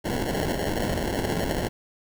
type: noise with sample-and-hold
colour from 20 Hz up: blue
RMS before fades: -27 dBFS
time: 0.04-1.69 s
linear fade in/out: 20 ms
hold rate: 1225 Hz
effects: none